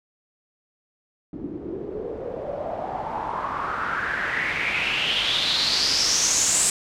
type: noise with low-pass filter sweep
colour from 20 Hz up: white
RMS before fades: -25 dBFS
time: 1.33-6.7 s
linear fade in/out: 2 ms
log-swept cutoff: 280 to 8200 Hz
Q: 5.5
effects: none